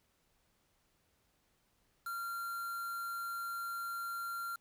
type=tone with quantisation; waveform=triangle; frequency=1380 Hz; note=F6; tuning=21 cents flat; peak=-36 dBFS; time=2.06-4.56 s; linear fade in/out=5 ms; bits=8; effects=pink hiss -75 dBFS RMS until 4.6 s